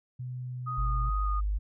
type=tone with pitch glide; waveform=sine; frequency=125.7 to 124.9 Hz; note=B2 to B2; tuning=+31 to +20 cents; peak=-34 dBFS; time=0.19-1.1 s; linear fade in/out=10 ms; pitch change=-11 cents; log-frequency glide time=0.45-0.66 s
type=tone with vibrato; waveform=sine; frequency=1238 Hz; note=D#6; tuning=9 cents flat; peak=-32 dBFS; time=0.66-1.41 s; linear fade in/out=20 ms; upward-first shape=square; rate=2.5 Hz; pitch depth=12 cents each way
type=tone; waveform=sine; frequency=50.8 Hz; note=G#1; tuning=38 cents flat; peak=-26 dBFS; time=0.77-1.59 s; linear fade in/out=20 ms
effects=none